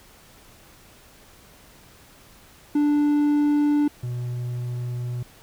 triangle tone pair in turn, 293.7 / 122.35 Hz, D4 / B2, 0 / -16 cents, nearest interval octave + minor third, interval 1516 cents, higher first, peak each -15 / -24 dBFS, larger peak first, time 2.75-3.88 / 4.03-5.23 s, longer second, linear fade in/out 5 ms, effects pink hiss -51 dBFS RMS until 5.42 s

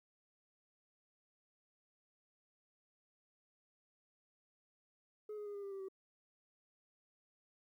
sine tone with pitch steps, 423.9 / 416.9 / 409.9 / 403.1 / 396.4 / 389.8 / 383.4 Hz, G#4 / G#4 / G#4 / G4 / G4 / G4 / G4, +35 / +7 / -23 / +48 / +19 / -10 / -38 cents, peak -40 dBFS, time 5.29-5.885 s, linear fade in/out 5 ms, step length 85 ms, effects tanh soft clip ceiling -42 dBFS + 13-bit

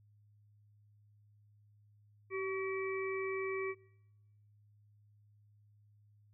harmonic tone with a mistuned harmonic, 384.2 Hz, G4, 35 cents flat, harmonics 1 / 3 / 5 / 6, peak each -36 / -45 / -48 / -43 dBFS, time 2.3-3.75 s, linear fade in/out 50 ms, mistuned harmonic 3, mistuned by -33 cents, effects noise-tail reverb RT60 1.0 s tail -24 dB re dry + added 104 Hz sine -63 dBFS peak until 6.33 s

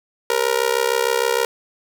sawtooth tone with amplitude modulation, 470.9 Hz, A#4, 18 cents sharp, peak -9 dBFS, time 0.3-1.45 s, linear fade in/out 2 ms, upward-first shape sine, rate 66.5 Hz, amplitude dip 95%, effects none

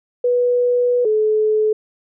sine tone pair in turn, 490 / 430.2 Hz, B4 / A4, -14 / -39 cents, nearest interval major second, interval 225 cents, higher first, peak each -13 dBFS, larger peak neither, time 0.24-1.05 / 1.05-1.73 s, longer first, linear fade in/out 5 ms, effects none

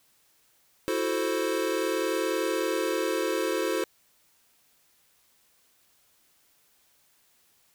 square chord, F# half-diminished seventh, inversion third, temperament equal, 329.6 / 370 / 440 / 523.3 Hz, E4 / F#4 / A4 / C5, 0 / 0 / 0 / 0 cents, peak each -32 dBFS, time 0.88-3.84 s, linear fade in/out 0 ms, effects white hiss -65 dBFS RMS until 7.74 s

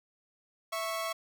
sawtooth tone pair together, 659.3 / 1104.7 Hz, E5 / C#6, 0 / -6 cents, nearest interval major sixth, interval 894 cents, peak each -31 / -32 dBFS, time 0.72-1.13 s, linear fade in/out 10 ms, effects none

